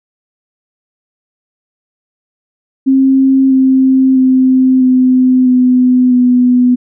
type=tone with pitch steps; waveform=sine; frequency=266.9 / 263.1 / 259.3 / 255.6 / 251.9 / 248.3 Hz; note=C4 / C4 / C4 / C4 / B3 / B3; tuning=+35 / +10 / -15 / -40 / +34 / +9 cents; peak=-5 dBFS; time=2.86-6.76 s; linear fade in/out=20 ms; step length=650 ms; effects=none